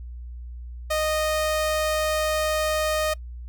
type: tone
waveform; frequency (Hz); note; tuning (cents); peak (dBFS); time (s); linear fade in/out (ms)
sawtooth; 619; D#5; -9; -18; 0.9-3.14; 10
effects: noise-tail reverb RT60 0.1 s tail -23 dB re dry + added 60 Hz sine -34 dBFS peak until 3.48 s